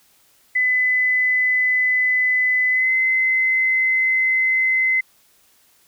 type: tone with pitch glide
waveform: sine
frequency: 2009 to 2051 Hz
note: B6 to C7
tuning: +29 to -35 cents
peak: -15 dBFS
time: 0.55-5.01 s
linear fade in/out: 10 ms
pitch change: +36 cents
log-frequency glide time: 2.7-2.92 s
effects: white hiss -57 dBFS RMS until 5.87 s